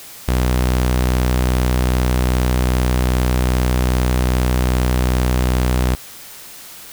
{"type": "tone", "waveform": "sawtooth", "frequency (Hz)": 62.5, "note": "B1", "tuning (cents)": 21, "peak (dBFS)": -10, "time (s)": [0.28, 5.95], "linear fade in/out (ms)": 0, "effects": ["white hiss -37 dBFS RMS until 6.92 s"]}